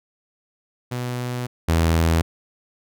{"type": "tone pair in turn", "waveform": "sawtooth", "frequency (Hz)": [123.47, 82.23], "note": ["B2", "E2"], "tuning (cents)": [0, -4], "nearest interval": "perfect fifth", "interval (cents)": 704, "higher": "first", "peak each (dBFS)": [-21, -12], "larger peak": "second", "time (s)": [[0.91, 1.47], [1.68, 2.22]], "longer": "first", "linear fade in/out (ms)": 10, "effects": []}